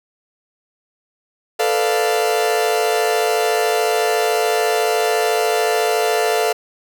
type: chord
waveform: 40% pulse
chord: B half-diminished seventh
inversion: third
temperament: equal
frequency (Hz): 440 / 493.9 / 587.3 / 698.5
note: A4 / B4 / D5 / F5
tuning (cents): 0 / 0 / 0 / 0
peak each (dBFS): -18 / -23 / -24 / -19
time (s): 1.59-6.53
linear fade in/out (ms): 10
effects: none